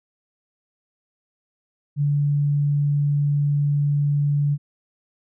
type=tone; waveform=sine; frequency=144.6 Hz; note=D3; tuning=27 cents flat; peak=-17 dBFS; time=1.96-4.58 s; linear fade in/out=50 ms; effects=none